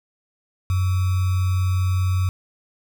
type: tone with sample-and-hold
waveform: sine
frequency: 92.5 Hz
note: F#2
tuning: in tune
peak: -17 dBFS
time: 0.7-2.29 s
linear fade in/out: 0 ms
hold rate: 1225 Hz
effects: none